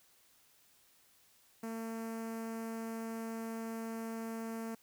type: tone with notch filter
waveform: sawtooth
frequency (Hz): 225.9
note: A3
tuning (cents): +46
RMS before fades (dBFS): -41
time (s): 1.63-4.75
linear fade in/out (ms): 5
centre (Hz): 3600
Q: 0.75
effects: white hiss -67 dBFS RMS until 4.82 s